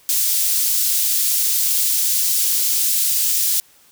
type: high-pass noise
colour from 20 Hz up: white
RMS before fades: -18 dBFS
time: 0.09-3.6 s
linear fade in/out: 0 ms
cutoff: 4700 Hz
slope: 12 dB/octave
effects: white hiss -52 dBFS RMS until 3.91 s